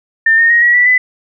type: tone with pitch steps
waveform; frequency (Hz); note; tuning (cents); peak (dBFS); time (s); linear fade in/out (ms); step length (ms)
sine; 1800 / 1838.9 / 1878.6 / 1919.2 / 1960.6 / 2003; A6 / A#6 / A#6 / A#6 / B6 / B6; +39 / -24 / +13 / +50 / -13 / +24; -6; 0.26-0.98; 5; 120
effects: none